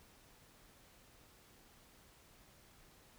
silence, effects pink hiss -64 dBFS RMS until 3.18 s

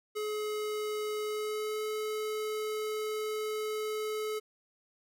square tone with pitch glide, 424.5 to 429.7 Hz, G#4 to A4, +38 to -41 cents, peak -33 dBFS, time 0.15-4.4 s, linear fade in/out 20 ms, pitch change +21 cents, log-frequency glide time 1.26-1.84 s, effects none

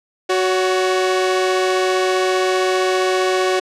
sawtooth tone pair together, 370.8 / 563.8 Hz, F#4 / C#5, +4 / +29 cents, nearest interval perfect fifth, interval 725 cents, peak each -12 / -18 dBFS, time 0.29-3.6 s, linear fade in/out 10 ms, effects low-pass 7000 Hz 12 dB/octave

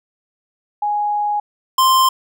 sine / square tone pair in turn, 830.6 / 1046.5 Hz, G#5 / C6, 0 / 0 cents, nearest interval major third, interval 400 cents, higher second, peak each -16 / -11 dBFS, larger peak second, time 0.82-1.4 / 1.78-2.09 s, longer first, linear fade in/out 5 ms, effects none

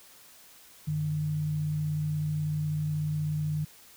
sine tone pair together, 95.75 / 152 Hz, G2 / D#3, -40 / -40 cents, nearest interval minor sixth, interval 800 cents, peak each -39 / -27 dBFS, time 0.87-3.65 s, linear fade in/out 10 ms, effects white hiss -54 dBFS RMS until 3.96 s

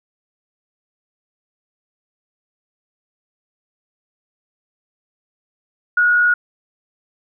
sine tone with frequency modulation, 1448 Hz, F#6, 38 cents flat, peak -11 dBFS, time 5.97-6.34 s, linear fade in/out 5 ms, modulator 70.4 Hz, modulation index 0.32, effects none

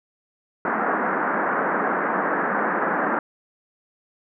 white band-pass noise, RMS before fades -23 dBFS, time 0.65-3.19 s, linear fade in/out 2 ms, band 180 to 1700 Hz, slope 48 dB/octave, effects none

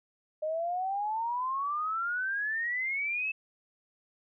sine exponential sweep, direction up, 609 to 2637 Hz, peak -29 dBFS, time 0.42-3.32 s, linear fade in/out 10 ms, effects none

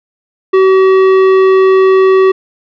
sine tone with tanh clipping, 380.1 Hz, F#4, 47 cents sharp, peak -6 dBFS, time 0.53-2.32 s, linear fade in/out 10 ms, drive 13 dB, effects none

